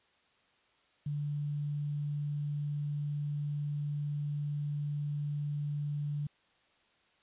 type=tone with quantisation; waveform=sine; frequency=146.3 Hz; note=D3; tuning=6 cents flat; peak=-32 dBFS; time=1.06-6.27 s; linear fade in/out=5 ms; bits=10; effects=white hiss -69 dBFS RMS until 7.22 s + resampled to 8000 Hz